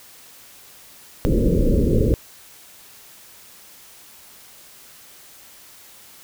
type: low-pass noise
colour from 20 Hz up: pink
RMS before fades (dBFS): -17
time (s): 1.25-2.14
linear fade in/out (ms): 0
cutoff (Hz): 550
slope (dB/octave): 96
effects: white hiss -46 dBFS RMS until 6.23 s